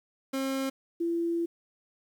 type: tone pair in turn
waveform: 30% pulse / sine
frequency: 268.2 / 337.9 Hz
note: C4 / E4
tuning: +43 / +43 cents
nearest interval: major third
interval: 400 cents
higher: second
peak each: -26 / -26 dBFS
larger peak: neither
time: 0.33-0.7 / 1-1.46 s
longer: second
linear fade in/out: 10 ms
effects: 10-bit